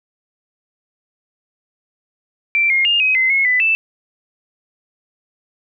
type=tone with pitch steps; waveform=sine; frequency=2347 / 2137 / 2821 / 2531 / 2057 / 2174 / 1998 / 2644 Hz; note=D7 / C7 / F7 / D#7 / C7 / C#7 / B6 / E7; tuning=-2 / +36 / +17 / +29 / -30 / -34 / +20 / +5 cents; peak=-12 dBFS; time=2.55-3.75 s; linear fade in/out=0 ms; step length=150 ms; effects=none